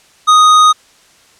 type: tone with tanh clipping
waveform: sine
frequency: 1244.5 Hz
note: D#6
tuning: in tune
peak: -6 dBFS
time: 0.27-0.73 s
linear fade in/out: 20 ms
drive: 17 dB
effects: white hiss -47 dBFS RMS until 1.39 s + low-pass 8000 Hz 12 dB/octave